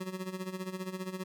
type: tone with tremolo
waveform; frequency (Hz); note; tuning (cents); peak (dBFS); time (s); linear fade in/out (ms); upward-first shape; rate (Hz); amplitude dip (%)
25% pulse; 186.3; F#3; +12; -30; 0-1.24; 10; sine; 15; 75
effects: none